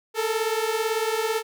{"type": "beating tone pair", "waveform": "sawtooth", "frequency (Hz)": [434.7, 452.7], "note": ["A4", "A4"], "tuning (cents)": [-21, 49], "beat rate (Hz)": 18, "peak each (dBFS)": -22, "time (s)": [0.14, 1.43], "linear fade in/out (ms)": 50, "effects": []}